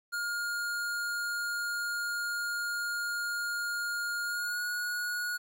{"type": "tone with pitch glide", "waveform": "square", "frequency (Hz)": [1419, 1451.3], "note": ["F6", "F#6"], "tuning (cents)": [27, -34], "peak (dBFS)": -32, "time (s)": [0.12, 5.38], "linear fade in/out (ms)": 20, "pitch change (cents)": 39, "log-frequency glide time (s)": [4.24, 4.61], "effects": ["11-bit"]}